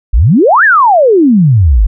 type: exponential two-way sweep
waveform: sine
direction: up then down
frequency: 43.97 to 1832 to 43.97 Hz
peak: -3 dBFS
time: 0.13-1.87 s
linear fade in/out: 10 ms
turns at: 0.64 s
effects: none